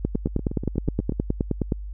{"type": "two click trains", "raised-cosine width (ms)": 3, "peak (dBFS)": [-9, -16], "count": [17, 9], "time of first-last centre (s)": [[0.05, 1.722], [0.15, 1.122]], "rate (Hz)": [9.57, 8.23], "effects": ["added 50 Hz sine -31 dBFS peak until 1.93 s"]}